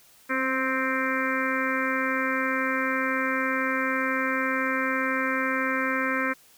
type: harmonic tone with a mistuned harmonic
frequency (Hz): 262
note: C4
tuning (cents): +2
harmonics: 1 / 2 / 4 / 5 / 6 / 7 / 8 / 9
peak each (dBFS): -30 / -32 / -33 / -32 / -30 / -32 / -33 / -35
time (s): 0.29-6.34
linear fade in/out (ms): 20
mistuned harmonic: 1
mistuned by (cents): +21
effects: white hiss -56 dBFS RMS until 6.57 s